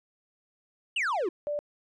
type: exponential sweep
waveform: triangle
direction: down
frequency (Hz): 3020 to 326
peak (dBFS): -24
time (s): 0.96-1.29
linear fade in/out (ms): 5
type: tone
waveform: sine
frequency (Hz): 587.3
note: D5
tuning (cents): 0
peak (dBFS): -28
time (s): 1.47-1.59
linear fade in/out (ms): 0
effects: resampled to 22050 Hz